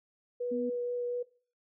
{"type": "tone with vibrato", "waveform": "sine", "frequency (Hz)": 486.8, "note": "B4", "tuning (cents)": -25, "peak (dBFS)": -31, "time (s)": [0.4, 1.23], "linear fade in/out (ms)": 10, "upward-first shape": "triangle", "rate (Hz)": 4.2, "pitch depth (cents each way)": 10}
{"type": "tone", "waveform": "sine", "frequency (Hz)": 246.9, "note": "B3", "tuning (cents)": 0, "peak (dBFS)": -33, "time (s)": [0.51, 0.7], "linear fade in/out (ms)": 10}
{"effects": ["noise-tail reverb RT60 0.4 s tail -19 dB re dry"]}